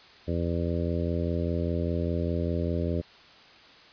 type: harmonic tone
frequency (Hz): 85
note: F2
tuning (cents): -46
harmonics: 1 / 2 / 3 / 4 / 5 / 6 / 7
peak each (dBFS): -29 / -32 / -34 / -35 / -36 / -37 / -37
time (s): 0.27-3.02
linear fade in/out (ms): 20
effects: white hiss -52 dBFS RMS until 3.92 s + resampled to 11025 Hz